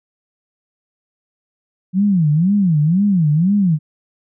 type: tone with vibrato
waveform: sine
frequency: 174.61 Hz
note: F3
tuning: in tune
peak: -11 dBFS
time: 1.93-3.79 s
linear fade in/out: 50 ms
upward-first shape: sine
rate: 2 Hz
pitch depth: 290 cents each way
effects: none